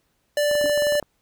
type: tone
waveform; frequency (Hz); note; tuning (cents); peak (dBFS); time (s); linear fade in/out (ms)
square; 587.3; D5; 0; -19; 0.37-1; 2
type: clicks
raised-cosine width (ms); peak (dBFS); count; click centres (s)
1; -21; 11; 0.513 / 0.553 / 0.613 / 0.659 / 0.697 / 0.776 / 0.822 / 0.869 / 0.923 / 0.953 / 1.027
type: tone with exponential decay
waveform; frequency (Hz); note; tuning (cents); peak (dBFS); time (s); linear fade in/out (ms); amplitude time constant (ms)
sine; 290.2; D4; -21; -24; 0.64-0.75; 0; 22
effects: pink hiss -69 dBFS RMS until 1.21 s